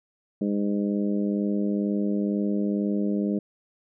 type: harmonic tone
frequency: 102.1 Hz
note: G#2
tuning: 29 cents flat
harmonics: 2 / 3 / 4 / 5 / 6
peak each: -24 / -29 / -33 / -36 / -39 dBFS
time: 0.41-3.39 s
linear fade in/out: 5 ms
effects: none